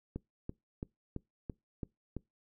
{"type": "click train", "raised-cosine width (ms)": 3, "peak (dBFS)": -25, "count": 7, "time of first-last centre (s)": [0.16, 2.167], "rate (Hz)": 2.99, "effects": ["noise-tail reverb RT60 0.2 s tail -24 dB re dry"]}